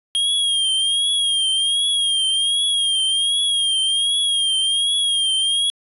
square tone with vibrato, 3241 Hz, G#7, 43 cents flat, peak -17 dBFS, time 0.15-5.7 s, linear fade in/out 0 ms, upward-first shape triangle, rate 1.3 Hz, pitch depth 70 cents each way, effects resampled to 32000 Hz

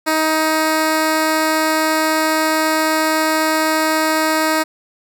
10% pulse tone, 314.6 Hz, D#4, 19 cents sharp, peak -6 dBFS, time 0.06-4.64 s, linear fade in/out 20 ms, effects none

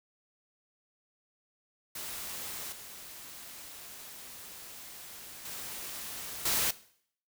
white noise with level steps, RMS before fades -40 / -47 / -41 / -29 dBFS, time 1.95-6.71 s, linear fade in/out 5 ms, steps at 2.72 / 5.45 / 6.45 s, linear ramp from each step 5 ms, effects noise-tail reverb RT60 0.6 s tail -18 dB re dry

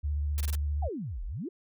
sine tone with vibrato, 73.3 Hz, D2, 3 cents flat, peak -27 dBFS, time 0.03-0.89 s, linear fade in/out 20 ms, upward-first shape triangle, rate 15 Hz, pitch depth 49 cents each way
white noise bursts, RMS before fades -39 dBFS, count 4, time 0.38-0.552 s, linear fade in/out 0 ms, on 25 ms, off 24 ms
sine exponential two-way sweep, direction down then up, 830.6 to 34.61 to 410.5 Hz, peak -33 dBFS, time 0.82-1.49 s, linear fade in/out 10 ms, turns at 1.24 s
effects none

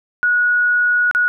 sine tone with dropouts, 1458 Hz, F#6, 26 cents flat, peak -12 dBFS, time 0.23-1.28 s, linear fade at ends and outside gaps 0 ms, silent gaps 1.112-1.149 s, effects none

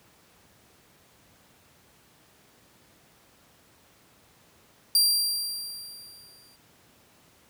sawtooth tone with exponential decay, 4736 Hz, D8, 14 cents sharp, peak -14 dBFS, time 4.95-6.56 s, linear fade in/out 2 ms, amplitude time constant 350 ms, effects pink hiss -59 dBFS RMS until 7.49 s + high-pass 80 Hz 12 dB/octave

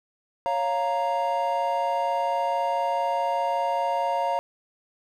triangle chord, Bb minor, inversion first, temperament equal, 554.4 / 698.5 / 932.3 Hz, Db5 / F5 / Bb5, 0 / 0 / 0 cents, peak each -27 / -25 / -24 dBFS, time 0.46-4.39 s, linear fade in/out 0 ms, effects none

